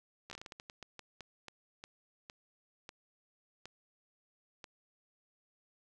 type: slowing click train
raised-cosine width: 0.2 ms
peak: -29 dBFS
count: 19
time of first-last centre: 0.3-4.642 s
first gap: 13 ms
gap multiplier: 1.29
effects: none